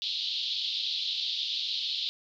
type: band-pass noise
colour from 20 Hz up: pink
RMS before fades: -32 dBFS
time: 0.02-2.09 s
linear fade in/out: 0 ms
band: 3300 to 4300 Hz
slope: 48 dB/octave
effects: none